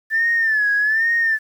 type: tone with vibrato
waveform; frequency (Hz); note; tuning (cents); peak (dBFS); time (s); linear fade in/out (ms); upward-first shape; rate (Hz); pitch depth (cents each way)
sine; 1756; A6; -4; -14; 0.1-1.39; 50; sine; 1.2; 100
effects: tanh soft clip ceiling -10 dBFS + 8-bit